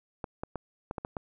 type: clicks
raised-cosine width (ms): 1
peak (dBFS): -20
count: 7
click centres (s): 0.242 / 0.435 / 0.557 / 0.911 / 0.982 / 1.049 / 1.168
effects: none